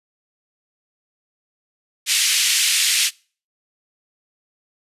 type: band-pass noise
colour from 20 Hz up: pink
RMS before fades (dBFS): -18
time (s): 2.06-3.11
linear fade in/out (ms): 50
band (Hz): 2300 to 11000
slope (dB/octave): 24
effects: noise-tail reverb RT60 0.4 s tail -25 dB re dry + resampled to 32000 Hz